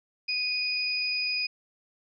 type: tone pair together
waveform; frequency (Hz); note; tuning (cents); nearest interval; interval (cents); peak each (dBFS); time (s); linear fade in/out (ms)
sine; 2478 / 4964; D#7 / D#8; -8 / -5; octave; 1203; -29 / -29; 0.28-1.47; 10
effects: none